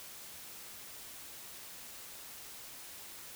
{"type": "silence", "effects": ["white hiss -49 dBFS RMS until 3.35 s"]}